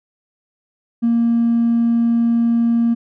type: tone with hard clipping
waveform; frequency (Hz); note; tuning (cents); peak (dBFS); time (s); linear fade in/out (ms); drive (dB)
sine; 233.1; A#3; 0; -13; 1.02-2.95; 20; 1
effects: none